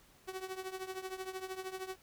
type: tone with tremolo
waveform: sawtooth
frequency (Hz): 376.4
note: F#4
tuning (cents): +30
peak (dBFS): -33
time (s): 0.27-1.96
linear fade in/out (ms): 20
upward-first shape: triangle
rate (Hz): 13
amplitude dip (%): 85
effects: pink hiss -64 dBFS RMS until 2.02 s